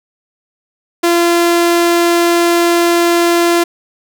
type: tone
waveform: sawtooth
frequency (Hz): 342.9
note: F4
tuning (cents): -32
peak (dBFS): -5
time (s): 1.03-3.64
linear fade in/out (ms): 10
effects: none